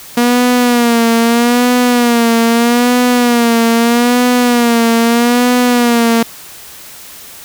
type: tone with vibrato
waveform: sawtooth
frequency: 238.4 Hz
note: A#3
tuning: 39 cents sharp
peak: -4 dBFS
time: 0.17-6.23 s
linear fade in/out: 5 ms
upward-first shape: sine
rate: 0.79 Hz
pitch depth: 63 cents each way
effects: white hiss -33 dBFS RMS until 7.44 s